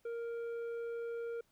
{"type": "tone with tanh clipping", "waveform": "sine", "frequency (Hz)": 466.2, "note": "A#4", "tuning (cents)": 0, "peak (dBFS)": -39, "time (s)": [0.05, 1.41], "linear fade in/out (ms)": 5, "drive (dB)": 7, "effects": ["pink hiss -74 dBFS RMS until 1.51 s"]}